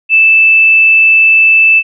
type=tone; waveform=sine; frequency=2637 Hz; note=E7; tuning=in tune; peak=-3 dBFS; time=0.09-1.83 s; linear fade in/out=50 ms; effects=none